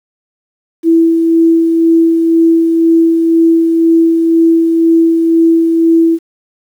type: tone with tremolo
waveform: sine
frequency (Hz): 329.9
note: E4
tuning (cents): +1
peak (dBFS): -4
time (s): 0.83-6.19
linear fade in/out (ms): 50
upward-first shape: sine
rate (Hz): 2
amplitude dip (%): 35
effects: 7-bit